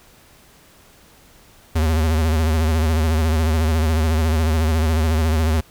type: tone with vibrato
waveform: square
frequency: 79.3 Hz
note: D#2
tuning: 33 cents sharp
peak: -16 dBFS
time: 1.75-5.61 s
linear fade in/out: 10 ms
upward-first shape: sine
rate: 14 Hz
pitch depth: 76 cents each way
effects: pink hiss -50 dBFS RMS until 5.7 s